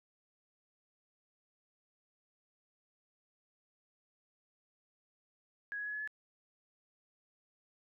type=tone with pitch steps; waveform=sine; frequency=1661.2 / 1674.7 / 1688.3 / 1702 / 1715.8 Hz; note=G#6 / G#6 / G#6 / G#6 / A6; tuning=0 / +14 / +28 / +42 / -44 cents; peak=-37 dBFS; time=5.72-6.075 s; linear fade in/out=0 ms; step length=71 ms; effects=none